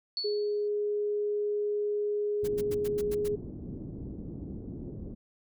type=tone with exponential decay; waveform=sine; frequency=4435 Hz; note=C#8; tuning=in tune; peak=-28 dBFS; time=0.17-0.68 s; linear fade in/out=1 ms; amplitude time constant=110 ms
type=tone; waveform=sine; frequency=415.3 Hz; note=G#4; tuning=in tune; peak=-27 dBFS; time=0.24-3.36 s; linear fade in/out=10 ms
type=low-pass noise; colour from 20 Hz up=white; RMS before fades=-40 dBFS; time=2.42-5.15 s; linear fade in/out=20 ms; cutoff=320 Hz; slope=24 dB/octave
type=noise bursts; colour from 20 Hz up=white; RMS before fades=-44 dBFS; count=7; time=2.44-3.284 s; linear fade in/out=10 ms; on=40 ms; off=94 ms
effects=none